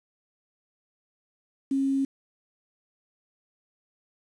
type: tone with quantisation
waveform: sine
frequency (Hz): 271.8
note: C#4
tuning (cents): -34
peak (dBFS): -22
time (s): 1.71-2.05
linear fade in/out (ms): 5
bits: 8
effects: resampled to 22050 Hz